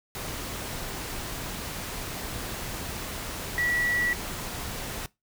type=tone in noise; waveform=sine; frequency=1942 Hz; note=B6; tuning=30 cents flat; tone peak=-24 dBFS; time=3.58-4.13 s; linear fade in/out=0 ms; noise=pink; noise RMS=-35 dBFS; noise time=0.15-5.06 s; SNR=+8 dB; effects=noise-tail reverb RT60 0.2 s tail -21 dB re dry